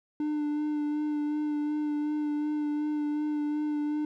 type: tone with vibrato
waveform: triangle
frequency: 298.5 Hz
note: D4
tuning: 28 cents sharp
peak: -25 dBFS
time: 0.2-4.05 s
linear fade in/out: 2 ms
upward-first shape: sine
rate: 2.7 Hz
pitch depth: 18 cents each way
effects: none